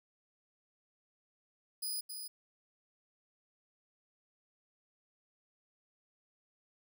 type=tone with echo; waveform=10% pulse; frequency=4966 Hz; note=D#8; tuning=4 cents flat; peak=-29 dBFS; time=1.82-2.01 s; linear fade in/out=10 ms; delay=270 ms; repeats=1; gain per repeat=-6 dB; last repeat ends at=2.28 s; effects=none